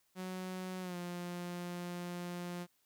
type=tone with pitch glide; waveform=sawtooth; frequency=185 to 176.03 Hz; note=F#3 to F3; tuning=0 to +14 cents; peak=-36 dBFS; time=0.15-2.67 s; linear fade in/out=50 ms; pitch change=-86 cents; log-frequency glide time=0.81-0.96 s; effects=white hiss -75 dBFS RMS until 2.85 s